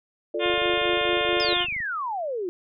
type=chord; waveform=sine; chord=D minor; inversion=first; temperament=equal; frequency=349.2 / 440 / 587.3 Hz; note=F4 / A4 / D5; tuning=0 / 0 / 0 cents; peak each=-29 dBFS; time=0.34-1.54 s; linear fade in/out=5 ms
type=harmonic tone; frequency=353.9 Hz; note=F4; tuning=23 cents sharp; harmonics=1 / 2 / 3 / 4 / 5 / 6 / 7 / 8 / 9 / 10; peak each=-31 / -31 / -32 / -33 / -34 / -32 / -31 / -33 / -33 / -31 dBFS; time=0.39-1.67 s; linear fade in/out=50 ms
type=click train; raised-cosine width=5 ms; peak=-33 dBFS; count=35; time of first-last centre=0.46-1.804 s; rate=25.3 Hz
type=exponential sweep; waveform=sine; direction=down; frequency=5274 to 340 Hz; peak=-26 dBFS; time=1.4-2.49 s; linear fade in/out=0 ms
effects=none